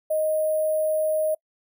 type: tone with sample-and-hold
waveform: sine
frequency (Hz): 622.3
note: D#5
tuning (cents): 0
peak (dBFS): -20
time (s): 0.1-1.35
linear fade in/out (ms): 10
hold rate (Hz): 11025
effects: noise-tail reverb RT60 0.1 s tail -26 dB re dry